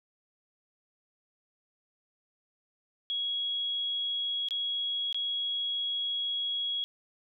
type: tone with dropouts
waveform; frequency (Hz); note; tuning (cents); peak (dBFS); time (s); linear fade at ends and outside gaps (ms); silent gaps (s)
sine; 3322; G#7; 0; -29; 3.1-6.84; 0; 4.486-4.508 / 5.127-5.145
effects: none